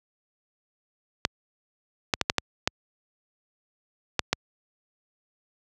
clicks, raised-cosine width 0.2 ms, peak -3 dBFS, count 8, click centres 1.251 / 2.138 / 2.213 / 2.299 / 2.383 / 2.675 / 4.193 / 4.33 s, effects high-pass 60 Hz 12 dB/octave

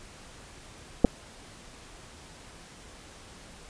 clicks, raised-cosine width 2 ms, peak -5 dBFS, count 2, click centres 1.045 / 1.049 s, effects pink hiss -49 dBFS RMS until 3.69 s + resampled to 22050 Hz

